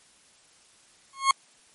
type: tone with exponential growth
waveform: 40% pulse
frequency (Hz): 1086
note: C#6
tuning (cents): -36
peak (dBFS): -13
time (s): 1.13-1.31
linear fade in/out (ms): 2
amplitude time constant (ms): 39
effects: white hiss -58 dBFS RMS until 1.74 s + MP3 48 kbps